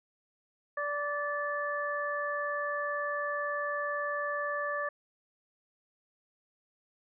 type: harmonic tone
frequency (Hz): 582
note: D5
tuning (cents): -16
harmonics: 1 / 2 / 3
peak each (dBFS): -35 / -35 / -35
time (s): 0.77-4.89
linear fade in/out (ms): 5
effects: none